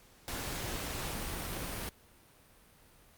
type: noise with amplitude modulation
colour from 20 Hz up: pink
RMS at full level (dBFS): -36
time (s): 0.28-1.89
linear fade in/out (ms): 0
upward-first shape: sine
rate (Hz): 228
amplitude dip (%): 50
effects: pink hiss -61 dBFS RMS until 3.17 s + Opus 48 kbps